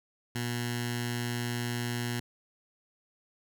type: tone with notch filter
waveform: 10% pulse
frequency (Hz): 120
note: B2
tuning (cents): -49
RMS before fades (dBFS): -33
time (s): 0.35-2.2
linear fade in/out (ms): 5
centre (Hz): 550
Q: 0.54
effects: none